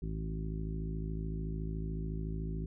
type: harmonic tone with a mistuned harmonic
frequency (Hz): 53.8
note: A1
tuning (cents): -38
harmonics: 1 / 2 / 3 / 4 / 5 / 6 / 7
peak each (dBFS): -37 / -45 / -39 / -49 / -47 / -52 / -48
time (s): 0.02-2.66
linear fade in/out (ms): 5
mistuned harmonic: 1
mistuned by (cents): +57
effects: none